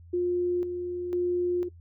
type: tone with tremolo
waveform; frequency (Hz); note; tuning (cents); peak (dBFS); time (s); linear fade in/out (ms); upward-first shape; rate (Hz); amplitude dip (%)
sine; 354.8; F4; +27; -23; 0.13-1.69; 10; square; 1; 50
effects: noise-tail reverb RT60 0.1 s tail -18 dB re dry + added 85 Hz sine -47 dBFS peak until 1.8 s